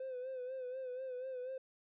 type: tone with vibrato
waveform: triangle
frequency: 512 Hz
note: C5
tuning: 38 cents flat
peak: -37 dBFS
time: 0-1.58 s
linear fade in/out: 5 ms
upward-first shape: sine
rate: 4.1 Hz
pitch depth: 57 cents each way
effects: tanh soft clip ceiling -36 dBFS + resampled to 8000 Hz